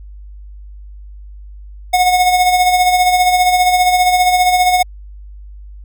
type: tone with tremolo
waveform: square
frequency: 728 Hz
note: F#5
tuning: 28 cents flat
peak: -8 dBFS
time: 1.93-4.83 s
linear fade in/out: 10 ms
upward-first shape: sine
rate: 15 Hz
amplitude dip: 50%
effects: added 50 Hz sine -31 dBFS peak until 5.84 s